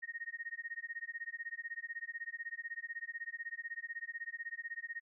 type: tone with tremolo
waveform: sine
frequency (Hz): 1860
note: A#6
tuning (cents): -4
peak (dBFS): -37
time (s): 0.02-5.01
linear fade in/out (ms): 20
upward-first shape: sine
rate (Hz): 16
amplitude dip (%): 100
effects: none